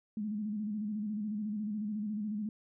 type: tone with vibrato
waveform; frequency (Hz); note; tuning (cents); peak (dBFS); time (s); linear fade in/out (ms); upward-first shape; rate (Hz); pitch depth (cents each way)
sine; 210.8; G#3; +26; -33; 0.17-2.49; 2; square; 14; 54
effects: none